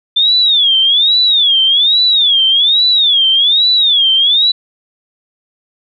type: tone with vibrato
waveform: sine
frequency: 3520 Hz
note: A7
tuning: in tune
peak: -7 dBFS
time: 0.16-4.52 s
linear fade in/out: 10 ms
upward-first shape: sine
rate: 1.2 Hz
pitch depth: 210 cents each way
effects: none